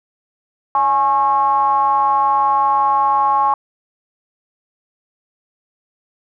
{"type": "ring-modulated tone", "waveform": "triangle", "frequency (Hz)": 127.3, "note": "C3", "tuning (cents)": -47, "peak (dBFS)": -7, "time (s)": [0.75, 3.54], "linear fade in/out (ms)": 2, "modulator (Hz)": 963, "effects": []}